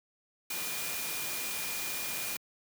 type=tone in noise; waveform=sine; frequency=2423 Hz; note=D#7; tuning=47 cents flat; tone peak=-42 dBFS; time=0.5-2.37 s; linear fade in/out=5 ms; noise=white; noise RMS=-36 dBFS; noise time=0.5-2.37 s; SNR=-9 dB; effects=high-pass 100 Hz 12 dB/octave